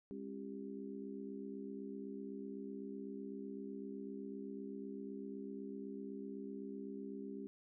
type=harmonic tone with a mistuned harmonic; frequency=67.9 Hz; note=C#2; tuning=35 cents flat; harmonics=3 / 4 / 5 / 6; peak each=-48 / -48 / -57 / -49 dBFS; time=0.11-7.47 s; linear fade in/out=0 ms; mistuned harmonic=6; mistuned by=-51 cents; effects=none